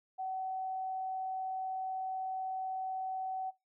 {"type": "tone", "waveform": "sine", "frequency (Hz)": 756, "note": "F#5", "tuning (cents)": 37, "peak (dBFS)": -35, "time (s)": [0.18, 3.51], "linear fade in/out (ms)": 20, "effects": ["noise-tail reverb RT60 0.2 s tail -19 dB re dry"]}